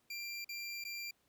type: tone with dropouts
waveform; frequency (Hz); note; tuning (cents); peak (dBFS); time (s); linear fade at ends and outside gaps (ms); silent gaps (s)
25% pulse; 2372; D7; +17; -37; 0.1-1.11; 5; 0.446-0.49 / 0.841-0.849
effects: pink hiss -75 dBFS RMS until 1.28 s + high-pass 80 Hz 12 dB/octave